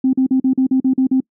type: tone bursts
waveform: sine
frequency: 261.6 Hz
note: C4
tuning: in tune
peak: -10 dBFS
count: 9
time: 0.04-1.204 s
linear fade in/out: 5 ms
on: 92 ms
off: 42 ms
effects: noise-tail reverb RT60 0.1 s tail -26 dB re dry + tanh soft clip ceiling -6 dBFS